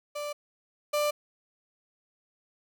35% pulse tone pair in turn, 588 / 592.1 Hz, D5 / D5, +2 / +14 cents, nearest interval unison, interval 12 cents, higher second, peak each -31 / -23 dBFS, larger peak second, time 0.15-0.33 / 0.93-1.11 s, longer neither, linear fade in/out 10 ms, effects none

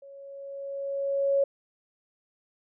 sine tone with level ramp, 554.4 Hz, C#5, in tune, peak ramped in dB -45 to -19 dBFS, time 0.02-1.44 s, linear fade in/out 5 ms, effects none

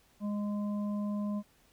harmonic tone, 206.3 Hz, G#3, 11 cents flat, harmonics 1 / 3 / 5, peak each -31 / -44 / -48 dBFS, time 0.2-1.43 s, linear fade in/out 50 ms, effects pink hiss -66 dBFS RMS until 1.72 s

